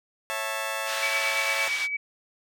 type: chord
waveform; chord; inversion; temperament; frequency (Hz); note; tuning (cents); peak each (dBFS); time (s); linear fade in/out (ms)
15% pulse; A major; first; just; 550 / 660 / 880; C#5 / E5 / A5; -14 / +2 / 0; -27; 0.3-1.68; 0
type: band-pass noise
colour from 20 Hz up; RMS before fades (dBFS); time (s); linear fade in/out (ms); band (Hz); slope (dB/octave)
pink; -33; 0.85-1.88; 50; 1700 to 5200; 12
type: tone with tremolo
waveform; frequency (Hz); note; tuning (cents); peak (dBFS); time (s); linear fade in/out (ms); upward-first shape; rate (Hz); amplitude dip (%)
sine; 2282; C#7; +50; -24; 1.02-1.97; 10; sine; 8.8; 50
effects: none